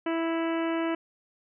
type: harmonic tone with a mistuned harmonic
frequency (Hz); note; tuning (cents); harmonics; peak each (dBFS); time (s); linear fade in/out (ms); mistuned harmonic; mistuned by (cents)
329.6; E4; 0; 1 / 2 / 3 / 4 / 5 / 6 / 7 / 8 / 9; -27 / -33 / -37 / -39 / -41 / -43 / -44 / -45 / -46; 0.06-0.95; 5; 7; -16
effects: none